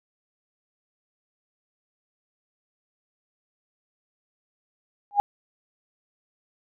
sine tone with exponential growth, 816 Hz, G#5, 31 cents flat, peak -11 dBFS, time 5.11-5.2 s, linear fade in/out 0 ms, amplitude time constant 18 ms, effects none

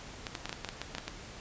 clicks, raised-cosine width 0.2 ms, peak -18 dBFS, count 11, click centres 0.268 / 0.352 / 0.456 / 0.494 / 0.528 / 0.647 / 0.689 / 0.816 / 0.95 / 0.983 / 1.08 s, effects pink hiss -47 dBFS RMS until 1.4 s + resampled to 16000 Hz

